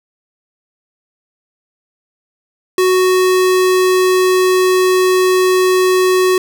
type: tone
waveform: square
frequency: 370 Hz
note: F#4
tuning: in tune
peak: -10 dBFS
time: 2.78-6.38 s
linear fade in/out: 2 ms
effects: none